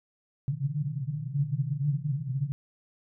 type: band-pass noise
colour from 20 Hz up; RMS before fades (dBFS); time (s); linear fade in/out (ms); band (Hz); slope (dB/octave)
white; -30; 0.48-2.52; 0; 130 to 150; 96
effects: none